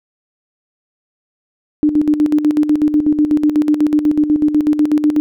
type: tone with tremolo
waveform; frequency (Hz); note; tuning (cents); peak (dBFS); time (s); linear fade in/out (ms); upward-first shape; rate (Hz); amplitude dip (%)
sine; 300.1; D4; +38; -8; 1.83-5.2; 0; square; 8.1; 65
effects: none